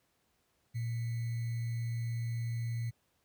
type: tone with sample-and-hold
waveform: sine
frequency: 116.54 Hz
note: A#2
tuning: in tune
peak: -32 dBFS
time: 0.74-2.91 s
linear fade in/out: 20 ms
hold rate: 2100 Hz
effects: pink hiss -75 dBFS RMS until 3.24 s + high-pass 60 Hz 12 dB/octave